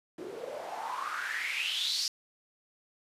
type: noise with band-pass filter sweep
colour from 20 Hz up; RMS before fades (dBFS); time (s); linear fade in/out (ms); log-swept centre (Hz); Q
white; -35; 0.18-2.08; 2; 340 to 5100; 6.9
effects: resampled to 32000 Hz